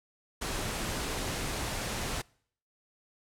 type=noise; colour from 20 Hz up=pink; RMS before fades=-34 dBFS; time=0.41-2.22 s; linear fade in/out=10 ms; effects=noise-tail reverb RT60 0.6 s tail -25 dB re dry + low-pass 11000 Hz 12 dB/octave